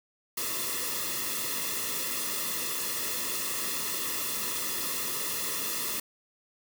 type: noise with comb filter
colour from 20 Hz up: white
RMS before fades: -32 dBFS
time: 0.37-6 s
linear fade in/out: 5 ms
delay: 1.3 ms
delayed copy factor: -0.85
effects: none